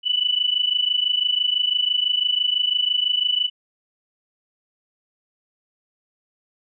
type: tone pair together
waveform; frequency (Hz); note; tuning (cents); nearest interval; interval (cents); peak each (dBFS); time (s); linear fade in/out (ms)
sine; 2960 / 2986; F#7 / F#7; 0 / +15; unison; 15; -21; 0.03-3.5; 50
effects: none